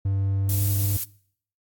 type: tone with pitch glide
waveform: triangle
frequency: 97.8 to 99.62 Hz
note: G2 to G2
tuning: -4 to +28 cents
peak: -19 dBFS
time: 0.05-0.97 s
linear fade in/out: 5 ms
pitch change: +32 cents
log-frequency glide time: 0.46-0.63 s
type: noise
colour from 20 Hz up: violet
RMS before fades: -28 dBFS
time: 0.49-1.04 s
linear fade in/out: 2 ms
effects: noise-tail reverb RT60 0.6 s tail -22 dB re dry + AAC 64 kbps